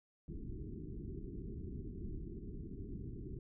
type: low-pass noise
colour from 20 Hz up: pink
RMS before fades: -45 dBFS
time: 0.28-3.39 s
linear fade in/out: 2 ms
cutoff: 410 Hz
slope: 96 dB/octave
effects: none